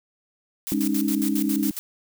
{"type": "noise with tremolo", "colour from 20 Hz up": "blue", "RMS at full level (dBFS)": -30, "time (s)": [0.67, 1.79], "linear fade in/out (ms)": 0, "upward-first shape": "square", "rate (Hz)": 7.3, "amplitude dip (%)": 80}
{"type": "chord", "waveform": "sine", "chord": "Ab suspended fourth", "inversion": "none", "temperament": "equal with one note detuned", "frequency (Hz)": [207.7, 277.2, 310.1], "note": ["Ab3", "Db4", "Eb4"], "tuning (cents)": [0, 0, -6], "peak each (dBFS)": -25, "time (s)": [0.72, 1.71], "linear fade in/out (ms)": 0}
{"effects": []}